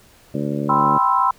harmonic tone, 72.1 Hz, D2, 31 cents flat, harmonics 2 / 3 / 4 / 5 / 6 / 7 / 8, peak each -26 / -25 / -26 / -30 / -36 / -33 / -32 dBFS, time 0.34-0.98 s, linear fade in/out 5 ms
sine chord, C major seventh, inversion second, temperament equal, 784 / 987.8 / 1046.5 / 1318.5 Hz, G5 / B5 / C6 / E6, 0 / 0 / 0 / 0 cents, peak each -23 / -18 / -18 / -21 dBFS, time 0.69-1.31 s, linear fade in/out 5 ms
effects pink hiss -51 dBFS RMS until 1.38 s

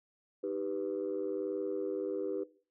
sine chord, Eb augmented, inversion none, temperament equal, 311.1 / 392 / 493.9 Hz, Eb4 / G4 / B4, 0 / 0 / 0 cents, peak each -39 / -35 / -36 dBFS, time 0.43-2.44 s, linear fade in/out 10 ms, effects noise-tail reverb RT60 0.4 s tail -18 dB re dry + tanh soft clip ceiling -26 dBFS

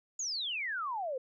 sine exponential sweep, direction down, 6980 to 493 Hz, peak -33 dBFS, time 0.19-1.18 s, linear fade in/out 5 ms, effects none

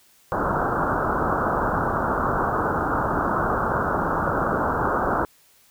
white low-pass noise, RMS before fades -23 dBFS, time 0.32-5.25 s, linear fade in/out 0 ms, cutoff 1500 Hz, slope 96 dB/octave, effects white hiss -57 dBFS RMS until 5.7 s

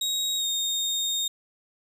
30% pulse tone with pitch glide, 3786 to 3695 Hz, A#7 to A#7, +26 to -16 cents, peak -22 dBFS, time 0.01-1.28 s, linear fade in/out 5 ms, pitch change -42 cents, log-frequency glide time 0.37-0.45 s, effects none

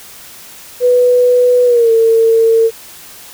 sine tone with pitch glide, 493.9 to 452.9 Hz, B4 to A#4, 0 to -50 cents, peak -6 dBFS, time 0.8-2.71 s, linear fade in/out 50 ms, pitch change -150 cents, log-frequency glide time 1.65-1.91 s, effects white hiss -35 dBFS RMS until 3.33 s

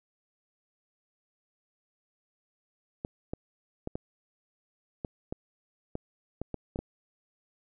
clicks, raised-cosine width 2 ms, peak -20 dBFS, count 11, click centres 3.049 / 3.335 / 3.874 / 3.955 / 5.048 / 5.325 / 5.954 / 6.416 / 6.543 / 6.759 / 6.79 s, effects none

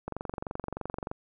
click train, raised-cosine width 1 ms, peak -20 dBFS, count 25, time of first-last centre 0.08-1.114 s, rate 23.2 Hz, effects none

